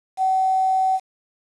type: tone with quantisation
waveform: sine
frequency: 758 Hz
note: F#5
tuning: 42 cents sharp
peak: -16 dBFS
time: 0.17-1 s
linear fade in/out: 50 ms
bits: 7
effects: resampled to 24000 Hz